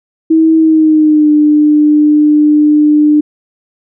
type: tone with pitch glide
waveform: sine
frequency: 321.2 to 299.7 Hz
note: E4 to D4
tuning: -45 to +35 cents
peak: -4 dBFS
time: 0.3-3.21 s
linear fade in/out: 10 ms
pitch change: -120 cents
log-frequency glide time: 0.57-1.31 s
effects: none